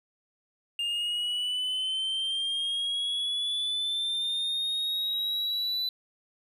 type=linear sweep; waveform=triangle; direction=up; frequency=2808 to 3994 Hz; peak=-26 dBFS; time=0.79-5.89 s; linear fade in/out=2 ms; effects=resampled to 32000 Hz